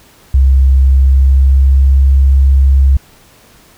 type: tone with pitch glide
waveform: sine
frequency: 66.5 to 67.62 Hz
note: C2 to C#2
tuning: +29 to -42 cents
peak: -4 dBFS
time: 0.34-2.97 s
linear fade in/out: 5 ms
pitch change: +29 cents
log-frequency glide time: 0.72-2.05 s
effects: pink hiss -44 dBFS RMS until 3.77 s